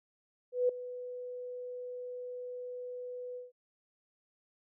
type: tone with ADSR envelope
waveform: sine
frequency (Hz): 495.9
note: B4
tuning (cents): +7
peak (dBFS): -23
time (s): 0.52-3.52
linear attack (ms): 170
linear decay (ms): 5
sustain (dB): -16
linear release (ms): 160
effects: none